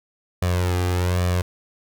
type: tone with flanger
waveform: sawtooth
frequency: 89.6 Hz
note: F2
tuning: 45 cents sharp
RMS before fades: -21 dBFS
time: 0.42-1.42 s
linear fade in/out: 5 ms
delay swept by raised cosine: 1.7 to 2.52 ms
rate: 1.2 Hz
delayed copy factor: +0.65
effects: none